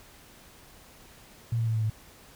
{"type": "tone with pitch steps", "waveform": "sine", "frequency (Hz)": [116, 114.14, 112.31, 110.51, 108.73], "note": ["A#2", "A#2", "A2", "A2", "A2"], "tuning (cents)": [-8, -36, 36, 8, -20], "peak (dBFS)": -24, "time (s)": [1.52, 1.9], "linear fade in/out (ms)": 5, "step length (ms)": 76, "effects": ["pink hiss -53 dBFS RMS until 2.35 s"]}